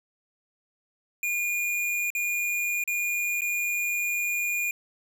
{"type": "tone with dropouts", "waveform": "square", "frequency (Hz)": 2428, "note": "D#7", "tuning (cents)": -43, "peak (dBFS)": -26, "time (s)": [1.23, 4.71], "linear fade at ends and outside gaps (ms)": 2, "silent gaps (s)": [[2.103, 2.15], [2.839, 2.876], [3.409, 3.418]], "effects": []}